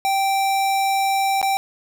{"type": "tone with dropouts", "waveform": "square", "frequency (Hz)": 781, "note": "G5", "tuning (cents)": -7, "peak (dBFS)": -18, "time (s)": [0.05, 1.57], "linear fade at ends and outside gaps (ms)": 0, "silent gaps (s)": [1.415, 1.428], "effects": []}